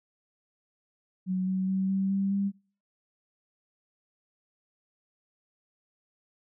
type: tone with pitch steps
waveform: sine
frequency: 185.6 / 188.08 / 190.6 / 193.15 / 195.73 / 198.35 Hz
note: F#3 / F#3 / G3 / G3 / G3 / G3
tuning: +6 / +29 / -48 / -25 / -2 / +21 cents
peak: -25 dBFS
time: 1.26-2.52 s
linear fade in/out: 50 ms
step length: 210 ms
effects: noise-tail reverb RT60 0.4 s tail -22 dB re dry